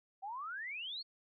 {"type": "exponential sweep", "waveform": "sine", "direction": "up", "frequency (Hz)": [746, 4473], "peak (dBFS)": -40, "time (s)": [0.22, 1.03], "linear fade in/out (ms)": 20, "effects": []}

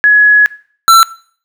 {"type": "tone pair in turn", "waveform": ["sine", "square"], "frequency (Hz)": [1685, 1341.6], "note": ["G#6", "E6"], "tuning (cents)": [25, 30], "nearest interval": "major third", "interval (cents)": 395, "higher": "first", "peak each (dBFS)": -3, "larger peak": "neither", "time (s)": [[0.04, 0.46], [0.88, 1.03]], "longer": "first", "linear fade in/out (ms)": 0, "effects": ["noise-tail reverb RT60 0.5 s tail -20 dB re dry"]}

